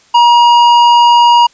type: tone with hard clipping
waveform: triangle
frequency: 952 Hz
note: A#5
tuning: 36 cents sharp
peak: -5 dBFS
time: 0.14-1.47 s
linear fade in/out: 10 ms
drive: 13 dB
effects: white hiss -47 dBFS RMS until 1.53 s + resampled to 16000 Hz